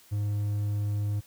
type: tone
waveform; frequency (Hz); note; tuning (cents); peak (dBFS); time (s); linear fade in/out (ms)
triangle; 103.3; G#2; -9; -24; 0.11-1.21; 20
effects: white hiss -57 dBFS RMS until 1.26 s